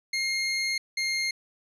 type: tone pair in turn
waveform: 25% pulse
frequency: 2134 / 2126 Hz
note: C7 / C7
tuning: +34 / +27 cents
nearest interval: unison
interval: 7 cents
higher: first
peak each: -22 dBFS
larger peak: neither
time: 0.13-0.78 / 0.97-1.31 s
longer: first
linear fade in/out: 5 ms
effects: resampled to 24000 Hz